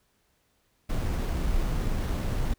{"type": "noise with sample-and-hold", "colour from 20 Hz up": "brown", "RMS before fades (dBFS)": -27, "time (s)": [0.89, 2.54], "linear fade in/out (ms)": 10, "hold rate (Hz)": 7350, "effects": ["pink hiss -70 dBFS RMS until 2.58 s"]}